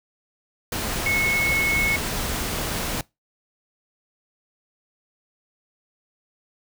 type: tone in noise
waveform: sine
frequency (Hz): 2193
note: C#7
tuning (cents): -19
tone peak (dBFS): -20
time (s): 1.06-1.96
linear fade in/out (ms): 2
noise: pink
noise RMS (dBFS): -27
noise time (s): 0.72-3.01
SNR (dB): +4
effects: noise-tail reverb RT60 0.2 s tail -22 dB re dry